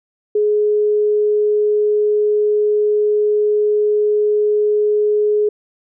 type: tone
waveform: sine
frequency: 420 Hz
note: G#4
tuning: 19 cents sharp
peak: -12 dBFS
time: 0.35-5.49 s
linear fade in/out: 5 ms
effects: none